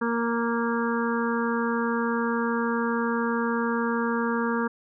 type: harmonic tone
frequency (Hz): 233.1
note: A#3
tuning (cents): 0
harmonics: 1 / 2 / 4 / 5 / 6 / 7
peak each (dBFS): -26 / -29 / -32 / -33 / -34 / -34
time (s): 0.01-4.68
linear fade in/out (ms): 10
effects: none